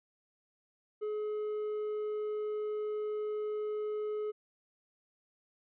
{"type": "tone with hard clipping", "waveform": "sine", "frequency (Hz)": 423.9, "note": "G#4", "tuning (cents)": 35, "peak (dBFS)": -34, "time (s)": [1.01, 4.32], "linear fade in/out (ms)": 20, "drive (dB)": 3, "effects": ["resampled to 8000 Hz"]}